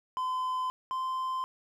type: tone pair in turn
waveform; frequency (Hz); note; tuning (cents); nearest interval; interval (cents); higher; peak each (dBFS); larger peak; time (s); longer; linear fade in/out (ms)
triangle; 1022 / 1036.9; C6 / C6; -41 / -16; unison; 25; second; -27 / -28; first; 0.17-0.7 / 0.91-1.44; neither; 0
effects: none